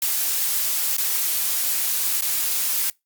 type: noise with dropouts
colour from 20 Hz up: blue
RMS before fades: -22 dBFS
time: 0.02-2.9 s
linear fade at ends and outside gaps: 2 ms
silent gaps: 0.968-0.981 / 2.21-2.221 s
effects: noise-tail reverb RT60 0.2 s tail -26 dB re dry + Opus 48 kbps